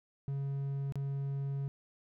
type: tone with dropouts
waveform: triangle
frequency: 138.59 Hz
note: C#3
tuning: in tune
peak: -31 dBFS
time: 0.28-1.68 s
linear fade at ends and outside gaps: 0 ms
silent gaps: 0.923-0.956 s
effects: none